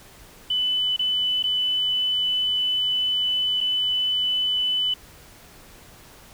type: tone with dropouts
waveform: sine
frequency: 2999 Hz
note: F#7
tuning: 23 cents sharp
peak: -20 dBFS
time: 0.5-4.94 s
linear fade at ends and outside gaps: 5 ms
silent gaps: 0.964-0.992 / 1.427-1.438 / 3.606-3.61 s
effects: pink hiss -48 dBFS RMS until 6.33 s